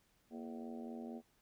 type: harmonic tone with a mistuned harmonic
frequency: 84.3 Hz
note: E2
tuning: 39 cents sharp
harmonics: 3 / 4 / 5 / 6 / 7 / 8 / 9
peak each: -45 / -53 / -53 / -59 / -57 / -58 / -57 dBFS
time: 0.3-1.22 s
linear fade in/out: 50 ms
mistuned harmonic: 3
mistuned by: -120 cents
effects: pink hiss -74 dBFS RMS until 1.41 s